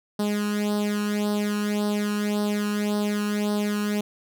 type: tone with flanger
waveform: sawtooth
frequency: 207.7 Hz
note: G#3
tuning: in tune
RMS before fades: -25 dBFS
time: 0.19-4.01 s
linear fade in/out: 5 ms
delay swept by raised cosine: 0.21 to 0.73 ms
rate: 1.8 Hz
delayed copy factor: +0.8
effects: none